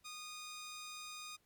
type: tone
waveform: 10% pulse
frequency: 1232 Hz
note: D#6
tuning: 17 cents flat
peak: -38 dBFS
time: 0.04-1.37 s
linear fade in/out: 20 ms
effects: pink hiss -75 dBFS RMS until 1.45 s + MP3 96 kbps